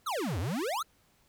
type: exponential two-way sweep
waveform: square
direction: down then up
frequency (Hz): 1418 to 77.78 to 1418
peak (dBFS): -31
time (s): 0.06-0.83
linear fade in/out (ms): 10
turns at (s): 0.39
effects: pink hiss -67 dBFS RMS until 1.28 s